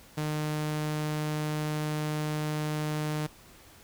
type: tone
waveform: sawtooth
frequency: 152.2 Hz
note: D#3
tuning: 38 cents flat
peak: -25 dBFS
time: 0.17-3.27 s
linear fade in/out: 10 ms
effects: pink hiss -54 dBFS RMS until 3.83 s